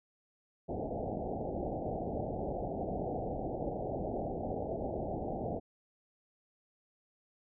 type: low-pass noise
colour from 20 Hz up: white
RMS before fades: -37 dBFS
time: 0.68-5.6 s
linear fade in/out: 20 ms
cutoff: 790 Hz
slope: 96 dB/octave
effects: none